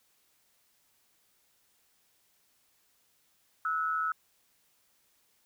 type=tone pair together; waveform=sine; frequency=1303 / 1462.6 Hz; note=E6 / F#6; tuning=-20 / -20 cents; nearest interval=major second; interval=200 cents; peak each=-29 / -34 dBFS; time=3.65-4.12 s; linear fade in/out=2 ms; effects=white hiss -70 dBFS RMS until 5.45 s